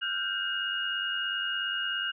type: tone cluster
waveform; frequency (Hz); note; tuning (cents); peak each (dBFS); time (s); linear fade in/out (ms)
sine; 1384 / 1474 / 1571 / 2857; F6 / F#6 / G6 / F7; -16 / -7 / +3 / +39; -39 / -37 / -34 / -31; 0.01-2.12; 20
effects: none